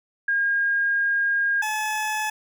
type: tone pair in turn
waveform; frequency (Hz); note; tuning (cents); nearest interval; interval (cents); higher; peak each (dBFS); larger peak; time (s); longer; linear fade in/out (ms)
sine / 20% pulse; 1621 / 858.7; G#6 / A5; -42 / -42; major seventh; 1100; first; -19; neither; 0.28-1.62 / 1.62-2.3; first; 5
effects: none